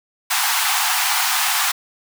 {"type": "high-pass noise", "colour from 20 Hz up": "pink", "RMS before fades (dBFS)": -19, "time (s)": [0.3, 1.72], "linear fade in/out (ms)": 10, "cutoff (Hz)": 740, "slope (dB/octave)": 96, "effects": []}